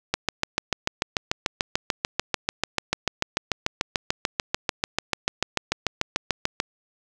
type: click train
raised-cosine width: 0.2 ms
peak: -4 dBFS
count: 45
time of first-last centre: 0.14-6.601 s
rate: 6.81 Hz
effects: none